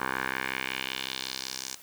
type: tone with band-pass filter sweep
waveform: 10% pulse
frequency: 65.41 Hz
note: C2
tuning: in tune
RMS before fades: -34 dBFS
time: 0-1.75 s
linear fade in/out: 5 ms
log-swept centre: 1300 to 6500 Hz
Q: 2.1
effects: white hiss -51 dBFS RMS until 1.82 s